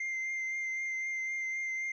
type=tone with vibrato; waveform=triangle; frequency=2093 Hz; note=C7; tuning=in tune; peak=-31 dBFS; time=0-1.92 s; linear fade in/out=5 ms; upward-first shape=triangle; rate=3.9 Hz; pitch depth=19 cents each way; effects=resampled to 16000 Hz